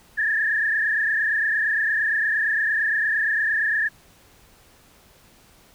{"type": "tone with frequency modulation", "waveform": "sine", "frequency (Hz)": 1744, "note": "A6", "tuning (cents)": -16, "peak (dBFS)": -19, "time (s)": [0.17, 3.89], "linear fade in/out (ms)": 20, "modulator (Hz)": 28.7, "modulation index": 2.7, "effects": ["pink hiss -54 dBFS RMS until 5.74 s"]}